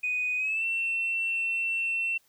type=tone with pitch glide; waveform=sine; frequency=2489 to 2699 Hz; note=D#7 to E7; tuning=0 to +40 cents; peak=-25 dBFS; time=0.03-2.18 s; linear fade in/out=10 ms; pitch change=+140 cents; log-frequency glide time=0.37-0.65 s; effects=tanh soft clip ceiling -21 dBFS + white hiss -66 dBFS RMS until 2.28 s